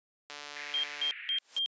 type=click train; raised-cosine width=0.2 ms; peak=-25 dBFS; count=119; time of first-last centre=0.3-1.108 s; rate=146 Hz
type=band-pass noise; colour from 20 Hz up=white; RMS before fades=-44 dBFS; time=0.56-1.39 s; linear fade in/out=5 ms; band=1700 to 2500 Hz; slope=48 dB/octave
type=tone bursts; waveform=sine; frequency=3193 Hz; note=G7; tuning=31 cents sharp; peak=-28 dBFS; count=4; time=0.74-1.66 s; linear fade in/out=0 ms; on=95 ms; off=180 ms
type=noise with exponential growth; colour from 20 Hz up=white; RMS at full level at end=-41 dBFS; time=1.36-1.59 s; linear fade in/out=5 ms; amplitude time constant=49 ms
effects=high-pass 400 Hz 12 dB/octave + resampled to 16000 Hz